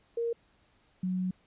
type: tone pair in turn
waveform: sine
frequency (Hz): 466.2 / 184.21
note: A#4 / F#3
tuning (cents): 0 / -7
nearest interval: octave + major third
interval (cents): 1607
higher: first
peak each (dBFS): -28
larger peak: neither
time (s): 0.17-0.33 / 1.03-1.31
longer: second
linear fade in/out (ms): 5
effects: pink hiss -67 dBFS RMS until 1.46 s + resampled to 8000 Hz